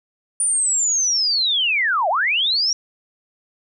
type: linear two-way sweep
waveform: sine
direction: down then up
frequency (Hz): 9420 to 600 to 5720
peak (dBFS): -16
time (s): 0.4-2.73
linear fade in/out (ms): 2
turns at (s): 2.09
effects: none